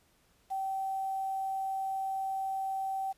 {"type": "tone with quantisation", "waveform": "sine", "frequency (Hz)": 772, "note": "G5", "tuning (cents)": -27, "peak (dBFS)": -31, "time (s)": [0.5, 3.13], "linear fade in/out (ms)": 20, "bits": 9, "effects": ["pink hiss -68 dBFS RMS until 3.17 s", "resampled to 32000 Hz"]}